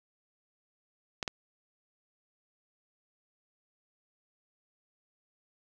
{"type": "clicks", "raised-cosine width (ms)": 0.2, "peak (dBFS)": -15, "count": 2, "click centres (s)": [1.228, 1.278], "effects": []}